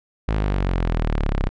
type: exponential sweep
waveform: sawtooth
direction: down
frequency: 54.5 to 32 Hz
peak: -15 dBFS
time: 0.28-1.49 s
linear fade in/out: 0 ms
effects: low-pass 3000 Hz 12 dB/octave